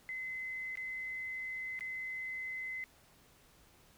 sine tone with dropouts, 2045 Hz, C7, 40 cents flat, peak -38 dBFS, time 0.09-2.84 s, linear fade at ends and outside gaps 0 ms, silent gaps 0.755-0.773 / 1.791-1.808 s, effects pink hiss -64 dBFS RMS until 3.97 s

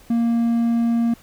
triangle tone, 233 Hz, A#3, 1 cent flat, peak -14 dBFS, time 0.1-1.14 s, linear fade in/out 5 ms, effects pink hiss -50 dBFS RMS until 1.22 s

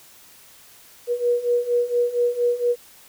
sine beating tone pair, 480 / 484.3 Hz, B4 / B4, -49 / -34 cents, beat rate 4.3 Hz, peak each -23 / -20 dBFS, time 1.07-2.76 s, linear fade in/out 50 ms, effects white hiss -49 dBFS RMS until 3.08 s

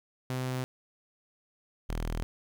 sawtooth tone pair in turn, 128.3 / 40.41 Hz, C3 / E1, -34 / -34 cents, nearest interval octave + minor sixth, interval 2000 cents, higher first, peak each -27 dBFS, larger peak neither, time 0.3-0.64 / 1.89-2.23 s, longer neither, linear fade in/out 0 ms, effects 11-bit

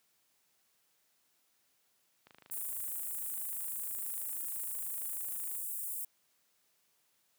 click train, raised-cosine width 0.3 ms, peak -39 dBFS, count 87, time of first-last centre 2.27-5.552 s, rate 26.2 Hz
white high-pass noise, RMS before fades -39 dBFS, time 2.51-6.05 s, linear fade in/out 5 ms, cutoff 8200 Hz, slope 48 dB/octave
effects white hiss -74 dBFS RMS until 7.38 s + high-pass 100 Hz 12 dB/octave

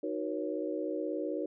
sine chord, D# minor seventh, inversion none, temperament equal with one note detuned, 311.1 / 370 / 478.2 / 554.4 Hz, D#4 / F#4 / A#4 / C#5, 0 / 0 / +44 / 0 cents, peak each -36 / -38 / -38 / -38 dBFS, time 0.03-1.46 s, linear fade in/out 5 ms, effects none

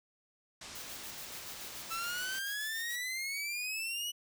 white low-pass noise, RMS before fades -48 dBFS, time 0.61-2.39 s, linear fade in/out 5 ms, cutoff 7400 Hz, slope 24 dB/octave
blue noise with tremolo, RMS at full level -46 dBFS, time 0.75-2.96 s, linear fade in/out 5 ms, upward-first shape square, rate 7 Hz, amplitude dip 45%
sawtooth exponential sweep, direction up, 1318.5 to 2955 Hz, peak -32 dBFS, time 1.9-4.12 s, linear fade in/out 20 ms
effects none

